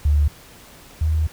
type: tone pair in turn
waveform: sine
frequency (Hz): 73.42 / 78.44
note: D2 / D#2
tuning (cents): 0 / +15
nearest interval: minor second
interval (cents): 115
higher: second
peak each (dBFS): -13 / -16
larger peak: first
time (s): 0.05-0.28 / 1.01-1.27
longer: second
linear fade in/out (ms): 5
effects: pink hiss -45 dBFS RMS until 1.32 s